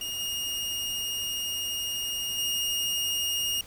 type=tone with level steps; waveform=sawtooth; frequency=2848 Hz; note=F7; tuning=33 cents sharp; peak=-28 / -26 / -23 dBFS; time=0.01-3.61 s; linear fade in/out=2 ms; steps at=0.19 / 2.38 s; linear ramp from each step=5 ms; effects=pink hiss -49 dBFS RMS until 3.66 s